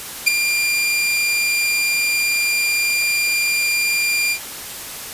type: tone with ADSR envelope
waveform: sawtooth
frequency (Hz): 2394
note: D7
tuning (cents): +33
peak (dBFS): -4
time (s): 0.26-4.39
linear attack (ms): 19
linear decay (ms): 7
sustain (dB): -9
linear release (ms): 75
effects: white hiss -31 dBFS RMS until 5.13 s + resampled to 32000 Hz